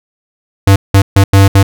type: tone bursts at uneven times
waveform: square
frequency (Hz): 98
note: G2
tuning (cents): 0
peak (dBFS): -3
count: 5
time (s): 0.67-0.76 / 0.94-1.02 / 1.16-1.24 / 1.33-1.48 / 1.55-1.63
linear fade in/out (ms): 5
effects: none